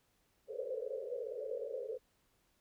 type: band-pass noise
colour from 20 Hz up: white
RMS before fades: -41 dBFS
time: 0.47-1.99 s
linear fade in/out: 50 ms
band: 430 to 550 Hz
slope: 96 dB/octave
effects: pink hiss -75 dBFS RMS until 2.6 s